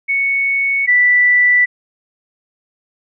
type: tone pair in turn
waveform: sine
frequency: 2217 / 1972.3 Hz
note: C#7 / B6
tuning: 0 / -3 cents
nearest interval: major second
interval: 203 cents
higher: first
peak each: -13 / -8 dBFS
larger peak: second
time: 0.08-0.87 / 0.87-1.66 s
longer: neither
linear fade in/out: 20 ms
effects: none